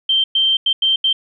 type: tone bursts at uneven times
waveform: sine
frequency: 3136 Hz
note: G7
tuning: in tune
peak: -12 dBFS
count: 5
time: 0.09-0.24 / 0.35-0.57 / 0.66-0.73 / 0.82-0.96 / 1.04-1.13 s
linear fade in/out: 5 ms
effects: none